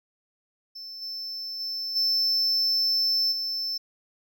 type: tone with level steps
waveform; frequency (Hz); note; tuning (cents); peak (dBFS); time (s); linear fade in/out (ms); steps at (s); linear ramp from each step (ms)
triangle; 5300; E8; +9; -36 / -31 / -28 / -20 / -26; 0.75-3.78; 10; 1.01 / 1.59 / 1.95 / 3.31; 20
effects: none